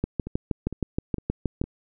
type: two click trains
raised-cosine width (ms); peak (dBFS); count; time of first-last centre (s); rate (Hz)
3; -20 / -11; 4 / 11; 0.27-1.64 / 0.04-1.615; 2.19 / 6.35
effects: none